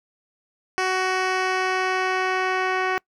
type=tone with low-pass filter sweep; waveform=10% pulse; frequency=373.2 Hz; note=F#4; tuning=15 cents sharp; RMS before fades=-23 dBFS; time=0.78-2.98 s; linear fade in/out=0 ms; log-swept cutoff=5700 to 2700 Hz; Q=0.81; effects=noise-tail reverb RT60 0.1 s tail -25 dB re dry